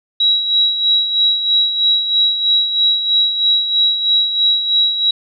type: tone with tremolo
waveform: sine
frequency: 3873 Hz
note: B7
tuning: 35 cents flat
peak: -9 dBFS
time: 0.2-5.11 s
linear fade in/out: 5 ms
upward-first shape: sine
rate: 3.1 Hz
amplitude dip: 60%
effects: none